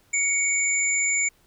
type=tone pair together; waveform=sine; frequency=2237 / 7108 Hz; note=C#7 / A8; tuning=+15 / +17 cents; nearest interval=octave + minor sixth; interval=2002 cents; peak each=-23 dBFS; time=0.13-1.29 s; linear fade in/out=10 ms; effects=pink hiss -61 dBFS RMS until 1.46 s